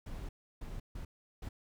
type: noise bursts at uneven times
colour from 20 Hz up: brown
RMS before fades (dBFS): -42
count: 4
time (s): 0.06-0.29 / 0.61-0.8 / 0.95-1.05 / 1.42-1.49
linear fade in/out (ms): 5
effects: none